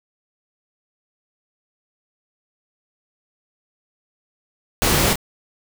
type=noise with echo; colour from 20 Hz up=pink; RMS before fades=-18 dBFS; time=4.82-5.13 s; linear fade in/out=0 ms; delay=27 ms; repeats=1; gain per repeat=-6 dB; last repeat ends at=5.157 s; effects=none